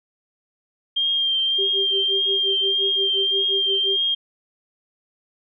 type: tone with vibrato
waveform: sine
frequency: 3193 Hz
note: G7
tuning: 31 cents sharp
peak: -18 dBFS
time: 0.96-4.15 s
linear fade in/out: 10 ms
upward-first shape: triangle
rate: 1.7 Hz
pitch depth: 29 cents each way
type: tone with tremolo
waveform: sine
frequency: 392 Hz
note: G4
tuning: in tune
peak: -23 dBFS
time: 1.58-3.97 s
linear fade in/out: 10 ms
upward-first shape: sine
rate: 5.7 Hz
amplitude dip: 100%
effects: none